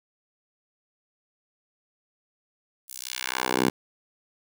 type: tone with high-pass filter sweep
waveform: 10% pulse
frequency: 63.6 Hz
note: C2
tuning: 48 cents flat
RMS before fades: -28 dBFS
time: 2.88-3.7 s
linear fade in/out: 10 ms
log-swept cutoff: 11000 to 200 Hz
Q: 0.93
effects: none